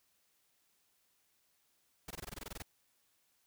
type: noise bursts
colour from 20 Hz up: pink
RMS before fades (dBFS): -44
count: 12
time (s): 2.08-2.624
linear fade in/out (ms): 5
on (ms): 27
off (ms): 20
effects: white hiss -75 dBFS RMS until 3.46 s